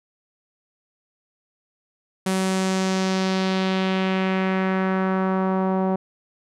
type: tone with low-pass filter sweep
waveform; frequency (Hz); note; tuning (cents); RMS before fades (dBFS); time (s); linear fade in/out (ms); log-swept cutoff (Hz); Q
sawtooth; 189; F#3; +37; -22; 2.26-5.96; 5; 10000 to 810; 1.6
effects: none